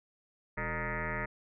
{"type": "tone with frequency modulation", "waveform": "sine", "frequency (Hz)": 932.3, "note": "A#5", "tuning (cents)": 0, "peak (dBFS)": -32, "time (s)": [0.57, 1.26], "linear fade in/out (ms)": 10, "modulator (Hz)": 162, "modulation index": 7.2, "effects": []}